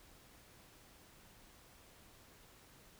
silence, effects pink hiss -62 dBFS RMS until 2.99 s

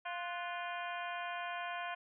harmonic tone with a mistuned harmonic, 349.2 Hz, F4, in tune, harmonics 2 / 3 / 4 / 5 / 6 / 7 / 8 / 9, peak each -42 / -44 / -45 / -48 / -53 / -48 / -55 / -53 dBFS, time 0.05-1.95 s, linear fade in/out 10 ms, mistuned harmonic 4, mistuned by +96 cents, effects none

